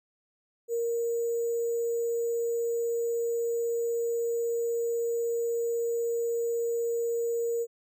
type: tone with sample-and-hold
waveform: sine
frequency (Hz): 466.2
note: A#4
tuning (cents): 0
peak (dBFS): -26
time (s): 0.68-7.67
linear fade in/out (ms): 50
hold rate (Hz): 7350
effects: none